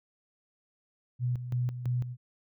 sine tone with tremolo, 123.47 Hz, B2, in tune, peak -26 dBFS, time 1.19-2.17 s, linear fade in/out 50 ms, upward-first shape square, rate 3 Hz, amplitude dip 65%, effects none

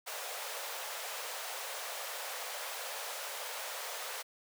pink high-pass noise, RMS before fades -41 dBFS, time 0.06-4.23 s, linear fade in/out 20 ms, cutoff 490 Hz, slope 48 dB/octave, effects none

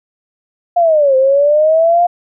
sine linear two-way sweep, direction down then up, 709 to 519 to 709 Hz, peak -7 dBFS, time 0.76-2.07 s, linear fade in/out 10 ms, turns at 1.16 s, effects none

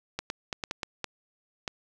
clicks, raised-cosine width 0.2 ms, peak -14 dBFS, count 8, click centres 0.19 / 0.301 / 0.528 / 0.638 / 0.711 / 0.832 / 1.043 / 1.678 s, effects none

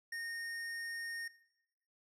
square tone, 1844 Hz, A#6, 19 cents flat, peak -40 dBFS, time 0.12-1.28 s, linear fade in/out 5 ms, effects noise-tail reverb RT60 0.8 s tail -18 dB re dry + low-pass 11000 Hz 12 dB/octave

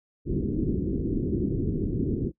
white low-pass noise, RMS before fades -27 dBFS, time 0.25-2.32 s, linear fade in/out 50 ms, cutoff 380 Hz, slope 48 dB/octave, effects noise-tail reverb RT60 0.1 s tail -22 dB re dry

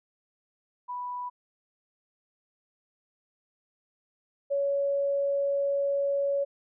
sine tone pair in turn, 986 / 560.5 Hz, B5 / C#5, -3 / +19 cents, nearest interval minor seventh, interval 978 cents, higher first, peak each -32 / -24 dBFS, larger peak second, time 0.88-1.3 / 4.5-6.45 s, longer second, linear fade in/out 20 ms, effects none

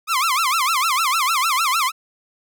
sawtooth tone with vibrato, 1174.7 Hz, D6, in tune, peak -13 dBFS, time 0.07-1.92 s, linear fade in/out 50 ms, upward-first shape sine, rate 6.6 Hz, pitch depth 260 cents each way, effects none

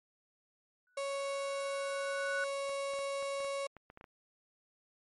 sine tone with exponential growth, 1480 Hz, F#6, in tune, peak -32 dBFS, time 0.87-2.44 s, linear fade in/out 1 ms, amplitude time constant 340 ms
35% pulse tone, 554.4 Hz, C#5, in tune, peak -33 dBFS, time 0.97-3.67 s, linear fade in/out 5 ms
clicks, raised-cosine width 0.5 ms, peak -36 dBFS, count 11, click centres 2.694 / 2.936 / 2.99 / 3.226 / 3.404 / 3.447 / 3.767 / 3.901 / 3.974 / 4.011 / 4.042 s
effects MP3 48 kbps

